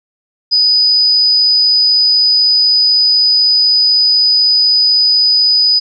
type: tone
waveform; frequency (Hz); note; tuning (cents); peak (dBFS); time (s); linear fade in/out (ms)
sine; 4978; D#8; 0; -7; 0.51-5.8; 20
effects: none